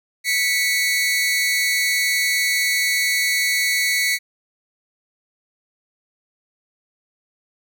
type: tone pair together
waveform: sawtooth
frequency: 1975.5 / 2215 Hz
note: B6 / C#7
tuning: 0 / -2 cents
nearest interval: major second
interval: 198 cents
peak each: -18 / -16 dBFS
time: 0.24-4.19 s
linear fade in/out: 50 ms
effects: none